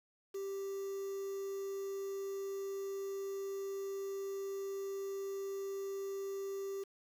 triangle tone with quantisation, 392 Hz, G4, in tune, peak -36 dBFS, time 0.34-6.84 s, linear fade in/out 10 ms, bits 9, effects none

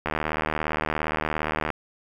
click train, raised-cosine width 0.5 ms, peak -10 dBFS, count 128, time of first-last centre 0.06-1.703 s, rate 77.3 Hz, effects 8-bit

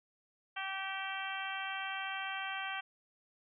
harmonic tone with a mistuned harmonic, 386.4 Hz, G4, 25 cents flat, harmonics 2 / 3 / 4 / 5 / 6 / 7 / 8, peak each -43 / -45 / -42 / -46 / -46 / -45 / -46 dBFS, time 0.56-2.81 s, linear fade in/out 10 ms, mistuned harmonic 8, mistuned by +38 cents, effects none

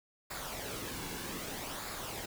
pink noise with flanger, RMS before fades -41 dBFS, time 0.3-2.26 s, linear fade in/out 10 ms, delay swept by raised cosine 0.33 to 1.63 ms, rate 0.63 Hz, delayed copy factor -0.5, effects none

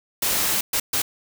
white noise bursts at uneven times, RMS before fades -22 dBFS, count 3, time 0.22-0.61 / 0.73-0.8 / 0.93-1.02 s, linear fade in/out 5 ms, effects none

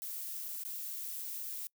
violet noise with dropouts, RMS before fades -41 dBFS, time 0.02-1.67 s, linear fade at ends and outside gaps 0 ms, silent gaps 0.485-0.488 / 0.635-0.65 s, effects noise-tail reverb RT60 0.1 s tail -25 dB re dry

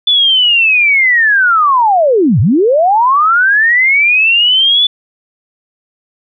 sine linear two-way sweep, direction down then up, 3491 to 90.3 to 3491 Hz, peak -6 dBFS, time 0.07-4.87 s, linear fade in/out 5 ms, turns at 2.4 s, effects none

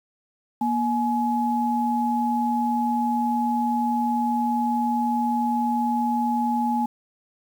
sine tone pair together, 237.6 / 844.7 Hz, A#3 / G#5, +33 / +29 cents, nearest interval octave + minor seventh, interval 2196 cents, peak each -23 dBFS, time 0.61-6.86 s, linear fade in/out 5 ms, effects 8-bit

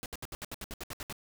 pink noise bursts, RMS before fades -40 dBFS, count 12, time 0.03-1.126 s, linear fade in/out 0 ms, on 29 ms, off 68 ms, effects none

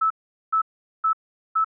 sine tone bursts, 1307 Hz, E6, 15 cents flat, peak -17 dBFS, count 4, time 0.01-1.646 s, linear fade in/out 10 ms, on 94 ms, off 420 ms, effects none

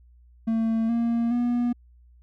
triangle tone with pitch steps, 225.1 / 233.2 / 241.5 Hz, A3 / A#3 / B3, +40 / +1 / -39 cents, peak -19 dBFS, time 0.47-1.73 s, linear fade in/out 10 ms, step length 420 ms, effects added 60 Hz sine -51 dBFS peak until 2.22 s

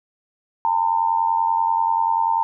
sine tone with amplitude modulation, 910 Hz, A#5, 42 cents flat, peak -13 dBFS, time 0.65-2.43 s, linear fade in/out 0 ms, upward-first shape sine, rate 90.3 Hz, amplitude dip 75%, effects none

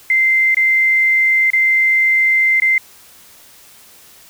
sine tone with dropouts, 2082 Hz, C7, 9 cents flat, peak -10 dBFS, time 0.1-2.78 s, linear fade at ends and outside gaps 2 ms, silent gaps 0.546-0.569 / 1.503-1.533 / 2.6-2.62 s, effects white hiss -44 dBFS RMS until 4.29 s

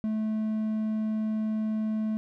triangle tone, 217.1 Hz, A3, 23 cents flat, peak -24 dBFS, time 0.04-2.17 s, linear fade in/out 0 ms, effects none

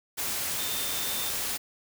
sine tone in noise, 3592 Hz, A7, 35 cents sharp, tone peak -37 dBFS, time 0.58-1.31 s, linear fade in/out 20 ms, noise white, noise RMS -31 dBFS, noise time 0.17-1.58 s, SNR -9 dB, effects none

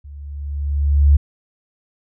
sine tone with level ramp, 71.7 Hz, D2, 41 cents flat, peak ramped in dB -34 to -6 dBFS, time 0.04-1.17 s, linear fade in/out 10 ms, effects none

